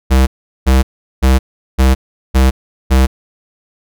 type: tone bursts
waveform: square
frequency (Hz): 65.41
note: C2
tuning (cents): 0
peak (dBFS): -7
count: 6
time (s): 0.1-3.07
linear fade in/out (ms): 20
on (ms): 170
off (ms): 390
effects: none